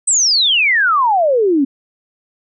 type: exponential sweep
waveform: sine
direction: down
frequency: 8372 to 261.6 Hz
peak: -10 dBFS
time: 0.07-1.65 s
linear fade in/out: 10 ms
effects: none